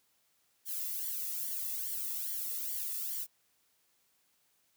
violet noise with flanger, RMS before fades -37 dBFS, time 0.65-3.27 s, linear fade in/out 50 ms, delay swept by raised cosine 0.77 to 1.32 ms, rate 2.4 Hz, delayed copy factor -1, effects white hiss -73 dBFS RMS until 4.76 s + high-pass 60 Hz 12 dB/octave

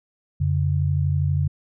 sine tone pair together, 89.51 / 141.9 Hz, F2 / C#3, +43 / +41 cents, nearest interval minor sixth, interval 798 cents, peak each -21 dBFS, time 0.4-1.48 s, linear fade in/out 10 ms, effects none

